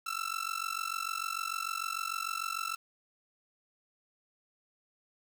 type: tone with amplitude modulation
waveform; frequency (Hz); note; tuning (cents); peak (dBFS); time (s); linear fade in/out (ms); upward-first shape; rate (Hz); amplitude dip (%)
sawtooth; 1334; E6; +20; -26; 0.06-2.76; 10; sine; 46.7; 95
effects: 9-bit